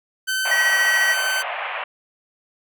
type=tone; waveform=sawtooth; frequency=1532 Hz; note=G6; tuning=40 cents flat; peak=-17 dBFS; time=0.27-1.43 s; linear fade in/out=20 ms
type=band-pass noise; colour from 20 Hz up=pink; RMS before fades=-28 dBFS; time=0.45-1.84 s; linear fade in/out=5 ms; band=590 to 2900 Hz; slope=48 dB/octave
type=tone with tremolo; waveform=triangle; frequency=1918 Hz; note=A#6; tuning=49 cents sharp; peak=-14 dBFS; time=0.51-1.14 s; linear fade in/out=5 ms; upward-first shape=square; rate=14 Hz; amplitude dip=35%
effects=none